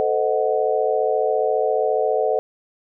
sine chord, A diminished seventh, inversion none, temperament equal with one note detuned, 440 / 514.6 / 622.3 / 740 Hz, A4 / C5 / Eb5 / Gb5, 0 / -29 / 0 / 0 cents, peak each -21 / -23 / -23 / -24 dBFS, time 0-2.39 s, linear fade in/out 0 ms, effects none

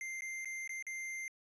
square tone with dropouts, 2093 Hz, C7, in tune, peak -40 dBFS, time 0.01-1.28 s, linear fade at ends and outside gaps 1 ms, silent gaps 0.208-0.22 / 0.447-0.456 / 0.676-0.693 / 0.825-0.867 s, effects resampled to 22050 Hz

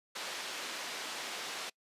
white band-pass noise, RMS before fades -41 dBFS, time 0.15-1.7 s, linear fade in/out 10 ms, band 320 to 4500 Hz, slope 12 dB/octave, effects noise-tail reverb RT60 0.1 s tail -25 dB re dry + resampled to 32000 Hz

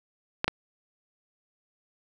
clicks, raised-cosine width 0.3 ms, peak -8 dBFS, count 2, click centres 0.444 / 0.48 s, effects none

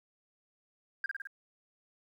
sine tone with echo, 1602 Hz, G6, 37 cents sharp, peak -28 dBFS, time 1.04-1.06 s, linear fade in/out 2 ms, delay 53 ms, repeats 4, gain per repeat -3 dB, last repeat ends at 1.272 s, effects tanh soft clip ceiling -28 dBFS + 11-bit

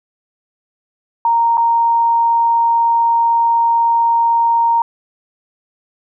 sine tone with dropouts, 929 Hz, A#5, 6 cents flat, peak -10 dBFS, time 1.25-4.82 s, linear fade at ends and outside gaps 2 ms, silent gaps 1.572-1.578 s, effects none

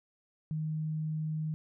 sine tone, 155.8 Hz, D#3, 3 cents sharp, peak -31 dBFS, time 0.51-1.54 s, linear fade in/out 0 ms, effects none

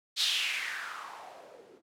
violet noise with low-pass filter sweep, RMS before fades -35 dBFS, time 0.16-1.82 s, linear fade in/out 50 ms, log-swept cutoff 4100 to 340 Hz, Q 4, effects none

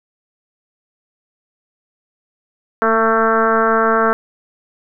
sine tone with frequency modulation, 895 Hz, A5, 29 cents sharp, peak -11 dBFS, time 2.82-4.13 s, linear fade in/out 0 ms, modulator 223 Hz, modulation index 2.9, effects none

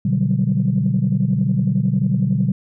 sine chord, G major seventh, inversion first, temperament equal, 123.47 / 146.83 / 185 / 196 Hz, B2 / D3 / F#3 / G3, 0 / 0 / 0 / 0 cents, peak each -20 dBFS, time 0.05-2.52 s, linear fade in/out 5 ms, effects tanh soft clip ceiling -7 dBFS

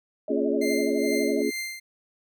sine tone with vibrato, 592 Hz, D5, 14 cents sharp, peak -30 dBFS, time 0.28-1.42 s, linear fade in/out 2 ms, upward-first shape sine, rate 12 Hz, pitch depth 120 cents each way
sine chord, Bb minor seventh, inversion none, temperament just, 233.1 / 279.7 / 349.6 / 419.5 Hz, Bb3 / Db4 / F4 / Ab4, 0 / +16 / +2 / +17 cents, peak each -30 / -27 / -29 / -26 dBFS, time 0.29-1.51 s, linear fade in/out 20 ms
sawtooth tone with tremolo, 2093 Hz, C7, in tune, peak -25 dBFS, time 0.61-1.8 s, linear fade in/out 10 ms, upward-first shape triangle, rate 2.3 Hz, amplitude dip 80%
effects none

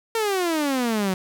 sawtooth exponential sweep, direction down, 460.9 to 182.7 Hz, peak -17 dBFS, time 0.15-1.14 s, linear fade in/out 2 ms, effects none

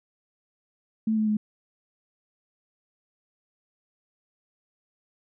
sine tone with pitch steps, 220 / 216.2 / 212.5 Hz, A3 / A3 / G#3, 0 / -30 / +40 cents, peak -21 dBFS, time 1.07-1.37 s, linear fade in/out 5 ms, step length 100 ms, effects none

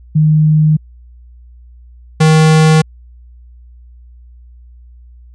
sine / square tone pair in turn, 154.2 / 157.26 Hz, D#3 / D#3, -15 / +19 cents, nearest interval unison, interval 34 cents, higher second, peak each -6 dBFS, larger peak neither, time 0.15-0.77 / 2.2-2.82 s, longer neither, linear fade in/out 10 ms, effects added 60 Hz sine -36 dBFS peak until 5.34 s + resampled to 22050 Hz

